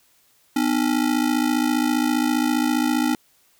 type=ring-modulated tone; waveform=square; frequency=277.2 Hz; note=C#4; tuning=in tune; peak=-16 dBFS; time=0.56-3.15 s; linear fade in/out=2 ms; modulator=27.5 Hz; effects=white hiss -60 dBFS RMS until 3.59 s